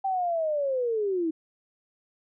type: linear sweep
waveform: sine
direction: down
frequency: 784 to 311.1 Hz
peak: -24 dBFS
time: 0.04-1.31 s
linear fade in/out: 10 ms
effects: none